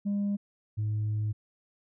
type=tone pair in turn; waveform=sine; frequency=202.3 / 106.61 Hz; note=G#3 / G#2; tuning=-45 / +46 cents; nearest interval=major seventh; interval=1109 cents; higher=first; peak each=-24 / -25 dBFS; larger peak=first; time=0.05-0.37 / 0.77-1.33 s; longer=second; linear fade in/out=20 ms; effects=tanh soft clip ceiling -25 dBFS